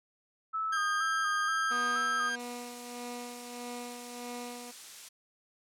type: tone with vibrato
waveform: sine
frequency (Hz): 1273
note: D#6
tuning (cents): +39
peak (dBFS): -30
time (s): 0.53-2.3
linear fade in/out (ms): 20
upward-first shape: square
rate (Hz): 2.1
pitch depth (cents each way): 45
type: tone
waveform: 40% pulse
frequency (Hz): 1600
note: G6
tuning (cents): +35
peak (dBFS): -30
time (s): 0.72-2.36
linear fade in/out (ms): 10
type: tone with tremolo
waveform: 15% pulse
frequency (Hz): 242.8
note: B3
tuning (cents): -29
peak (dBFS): -32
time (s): 1.7-4.72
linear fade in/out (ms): 20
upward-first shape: sine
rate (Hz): 1.6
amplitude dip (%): 50
type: noise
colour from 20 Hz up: blue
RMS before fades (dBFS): -42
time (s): 2.39-5.09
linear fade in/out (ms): 10
effects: low-pass 8000 Hz 12 dB/octave